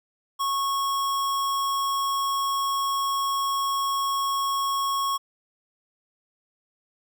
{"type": "tone", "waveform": "square", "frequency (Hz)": 1100, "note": "C#6", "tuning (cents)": -14, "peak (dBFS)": -24, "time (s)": [0.39, 5.18], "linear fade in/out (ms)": 20, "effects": []}